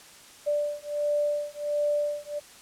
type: beating tone pair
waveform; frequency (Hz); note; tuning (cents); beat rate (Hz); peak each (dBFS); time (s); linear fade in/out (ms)
sine; 587.3 / 588.7; D5 / D5; 0 / +4; 1.4; -28; 0.46-2.4; 20
effects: white hiss -50 dBFS RMS until 2.61 s + low-pass 10000 Hz 12 dB/octave